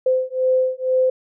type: beating tone pair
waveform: sine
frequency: 514 / 516.1 Hz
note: C5 / C5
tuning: -31 / -24 cents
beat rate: 2.1 Hz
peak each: -19 dBFS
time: 0.06-1.1 s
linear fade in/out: 5 ms
effects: none